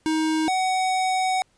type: tone pair in turn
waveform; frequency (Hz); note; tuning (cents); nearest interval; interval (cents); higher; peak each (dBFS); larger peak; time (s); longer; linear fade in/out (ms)
square; 315 / 749.2; D#4 / F#5; +21 / +21; octave + minor third; 1500; second; -21 / -21; neither; 0.06-0.48 / 0.48-1.42; second; 0
effects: pink hiss -64 dBFS RMS until 1.57 s + resampled to 22050 Hz